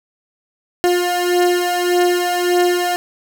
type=beating tone pair; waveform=30% pulse; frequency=354.3 / 356 Hz; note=F4 / F4; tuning=+25 / +33 cents; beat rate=1.7 Hz; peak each=-13 / -16 dBFS; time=0.84-2.96 s; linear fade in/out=0 ms; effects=none